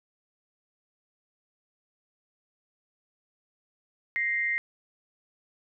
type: tone pair together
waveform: sine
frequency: 1876.2 / 2093 Hz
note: A#6 / C7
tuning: +11 / 0 cents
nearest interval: major second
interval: 189 cents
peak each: -29 / -27 dBFS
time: 4.16-4.58 s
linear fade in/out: 0 ms
effects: none